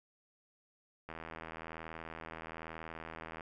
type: click train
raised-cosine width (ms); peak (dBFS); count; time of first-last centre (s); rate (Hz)
0.5; -29; 189; 1.09-3.408; 81.1
effects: none